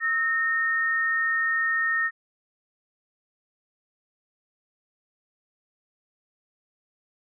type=tone pair together; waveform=sine; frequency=1300 / 1838.5 Hz; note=E6 / A#6; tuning=-24 / -24 cents; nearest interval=tritone; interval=600 cents; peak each=-30 / -22 dBFS; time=0-2.11 s; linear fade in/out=50 ms; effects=none